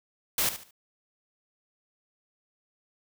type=noise with echo; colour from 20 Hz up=white; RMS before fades=-26 dBFS; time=0.38-0.49 s; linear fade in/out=2 ms; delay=73 ms; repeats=3; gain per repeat=-11 dB; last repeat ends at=0.709 s; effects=none